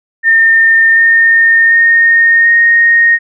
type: tone with pitch steps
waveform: sine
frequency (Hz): 1814 / 1828.7 / 1843.6 / 1858.5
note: A#6 / A#6 / A#6 / A#6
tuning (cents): -48 / -34 / -20 / -6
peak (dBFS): -4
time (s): 0.23-3.19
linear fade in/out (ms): 50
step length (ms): 740
effects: none